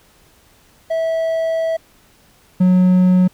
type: tone pair in turn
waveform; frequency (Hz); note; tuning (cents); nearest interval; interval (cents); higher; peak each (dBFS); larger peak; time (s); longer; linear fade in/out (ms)
triangle; 652 / 182.96; E5 / F#3; -19 / -19; octave + minor seventh; 2200; first; -14 / -7; second; 0.9-1.77 / 2.6-3.28; first; 10
effects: pink hiss -52 dBFS RMS until 3.33 s